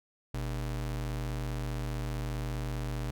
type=ring-modulated tone; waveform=square; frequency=88 Hz; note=F2; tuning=14 cents sharp; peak=-30 dBFS; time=0.34-3.11 s; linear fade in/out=5 ms; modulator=37.6 Hz; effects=none